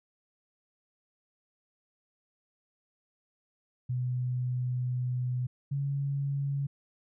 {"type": "tone pair in turn", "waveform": "sine", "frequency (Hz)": [125.2, 139.84], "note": ["B2", "C#3"], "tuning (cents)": [24, 16], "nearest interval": "major second", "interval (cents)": 192, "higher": "second", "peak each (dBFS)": -28, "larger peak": "neither", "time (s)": [[3.89, 5.47], [5.71, 6.67]], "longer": "first", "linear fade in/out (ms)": 10, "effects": []}